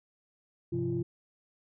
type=tone cluster; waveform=sine; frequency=102.5 / 131 / 174.9 / 343.4 Hz; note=G#2 / C3 / F3 / F4; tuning=-22 / +2 / +3 / -29 cents; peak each=-39 / -33 / -37 / -31 dBFS; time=0.72-1.03 s; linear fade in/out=10 ms; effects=tanh soft clip ceiling -20 dBFS